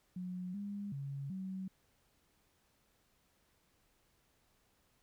sine tone with pitch steps, 181.5 / 202.4 / 138.9 / 189.1 Hz, F#3 / G#3 / C#3 / F#3, -33 / -44 / +4 / +38 cents, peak -39 dBFS, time 0.16-1.68 s, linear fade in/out 5 ms, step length 380 ms, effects pink hiss -74 dBFS RMS until 5.02 s

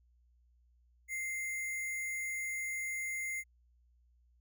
sine tone with sample-and-hold, 2093 Hz, C7, in tune, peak -35 dBFS, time 1.08-3.44 s, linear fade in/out 50 ms, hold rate 8820 Hz, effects added 60 Hz sine -65 dBFS peak until 4.4 s

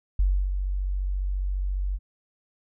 sine tone with ADSR envelope, 47.29 Hz, F#1, 39 cents sharp, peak -17 dBFS, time 0.19-1.99 s, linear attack 5 ms, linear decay 300 ms, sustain -7 dB, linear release 43 ms, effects none

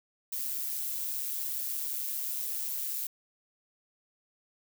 violet noise with amplitude modulation, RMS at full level -32 dBFS, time 0.32-3.07 s, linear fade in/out 5 ms, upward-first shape sine, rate 137 Hz, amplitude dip 50%, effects none

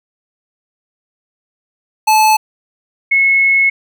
square / sine tone pair in turn, 867 / 2185 Hz, A5 / C#7, -26 / -26 cents, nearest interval octave + major third, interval 1600 cents, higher second, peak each -8 dBFS, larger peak neither, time 2.07-2.37 / 3.11-3.7 s, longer second, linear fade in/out 10 ms, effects none

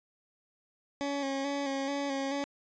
20% pulse tone with vibrato, 277.2 Hz, C#4, in tune, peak -26 dBFS, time 1.01-2.44 s, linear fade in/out 0 ms, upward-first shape square, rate 2.3 Hz, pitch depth 30 cents each way, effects resampled to 16000 Hz

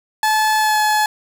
30% pulse tone with pitch glide, 864 to 853.1 Hz, A5 to G#5, -32 to +46 cents, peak -11 dBFS, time 0.23-1.06 s, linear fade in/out 2 ms, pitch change -22 cents, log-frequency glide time 0.58-0.79 s, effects none

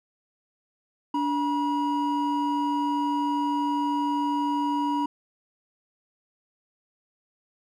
triangle tone pair together, 290 / 962.6 Hz, D4 / B5, -22 / -45 cents, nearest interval octave + major sixth, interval 2077 cents, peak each -24 dBFS, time 1.14-5.06 s, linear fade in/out 5 ms, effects none

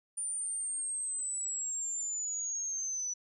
sine linear sweep, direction down, 9250 to 5920 Hz, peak -33 dBFS, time 0.17-3.14 s, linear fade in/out 10 ms, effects none

